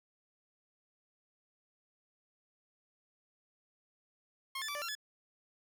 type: tone with pitch steps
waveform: 15% pulse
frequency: 1074 / 1750 / 1160 / 587 / 1368 / 1711 Hz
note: C6 / A6 / D6 / D5 / F6 / A6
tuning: +45 / -10 / -22 / -1 / -36 / -49 cents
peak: -31 dBFS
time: 4.55-4.952 s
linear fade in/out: 5 ms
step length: 67 ms
effects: 12-bit